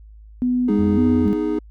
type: tone with vibrato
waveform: sine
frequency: 225.4 Hz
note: A3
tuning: 42 cents sharp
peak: -16 dBFS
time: 0.42-1.33 s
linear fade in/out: 0 ms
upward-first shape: square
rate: 1.8 Hz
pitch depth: 170 cents each way
type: chord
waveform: triangle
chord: G# minor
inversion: first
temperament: equal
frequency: 246.9 / 311.1 / 415.3 Hz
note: B3 / D#4 / G#4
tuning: 0 / 0 / 0 cents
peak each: -25 / -19 / -22 dBFS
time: 0.68-1.59 s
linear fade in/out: 5 ms
type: tone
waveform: triangle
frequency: 88 Hz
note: F2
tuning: 14 cents sharp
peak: -21 dBFS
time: 0.79-1.28 s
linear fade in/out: 0 ms
effects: tanh soft clip ceiling -3 dBFS + added 53 Hz sine -40 dBFS peak until 1.7 s